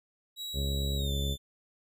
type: tone with pitch glide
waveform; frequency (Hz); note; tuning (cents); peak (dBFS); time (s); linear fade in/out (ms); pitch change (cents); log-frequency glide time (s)
40% pulse; 3877 to 3535; B7 to A7; -33 to +7; -35; 0.36-1.38; 50; -160; 0.96-1.12
type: harmonic tone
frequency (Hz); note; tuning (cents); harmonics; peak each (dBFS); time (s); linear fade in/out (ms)
69.2; C#2; -2; 1 / 2 / 3 / 4 / 5 / 6 / 7 / 8 / 9; -30 / -35 / -41 / -47 / -50 / -43 / -56 / -46 / -56; 0.53-1.37; 50
effects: none